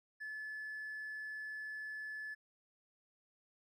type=tone; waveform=triangle; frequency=1727 Hz; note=A6; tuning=33 cents flat; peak=-39 dBFS; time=0.2-2.35 s; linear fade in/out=20 ms; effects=tanh soft clip ceiling -38 dBFS